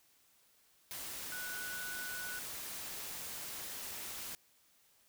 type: tone in noise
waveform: sine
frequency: 1480 Hz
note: F#6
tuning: in tune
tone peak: -42 dBFS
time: 1.32-2.39 s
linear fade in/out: 0 ms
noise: white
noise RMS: -44 dBFS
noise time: 0.91-4.35 s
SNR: -1 dB
effects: white hiss -69 dBFS RMS until 5.08 s